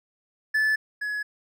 triangle tone pair in turn, 1739 / 1689.5 Hz, A6 / G#6, -21 / +29 cents, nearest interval unison, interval 50 cents, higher first, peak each -18 / -25 dBFS, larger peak first, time 0.54-0.76 / 1.01-1.23 s, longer neither, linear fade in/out 10 ms, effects none

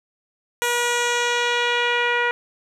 10% pulse tone with low-pass filter sweep, 480.9 Hz, B4, 46 cents flat, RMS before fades -21 dBFS, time 0.62-2.31 s, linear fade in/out 0 ms, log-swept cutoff 11000 to 2000 Hz, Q 1.4, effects none

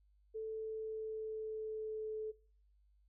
sine tone with pitch glide, 440 to 433.7 Hz, A4 to A4, 0 to -25 cents, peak -39 dBFS, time 0.34-2.32 s, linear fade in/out 20 ms, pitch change -25 cents, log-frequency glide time 0.45-2.14 s, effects noise-tail reverb RT60 0.5 s tail -22 dB re dry + added 50 Hz sine -67 dBFS peak until 3.08 s

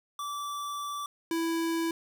square tone pair in turn, 1161 / 330.5 Hz, D6 / E4, -20 / +5 cents, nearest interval octave + minor seventh, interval 2175 cents, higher first, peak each -34 / -28 dBFS, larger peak second, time 0.19-1.06 / 1.31-1.91 s, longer first, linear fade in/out 2 ms, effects none

